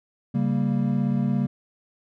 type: chord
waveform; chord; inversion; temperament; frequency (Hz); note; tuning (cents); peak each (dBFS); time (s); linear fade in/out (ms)
triangle; G diminished; second; equal; 138.59 / 196 / 233.1; Db3 / G3 / Bb3; 0 / 0 / 0; -23; 0.34-1.47; 10
effects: none